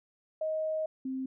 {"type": "tone pair in turn", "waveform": "sine", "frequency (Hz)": [628, 262.6], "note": ["D#5", "C4"], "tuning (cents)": [16, 6], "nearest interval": "octave + minor third", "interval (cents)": 1510, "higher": "first", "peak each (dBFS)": [-29, -32], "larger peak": "first", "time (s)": [[0.41, 0.86], [1.05, 1.26]], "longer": "first", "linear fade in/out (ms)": 5, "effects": []}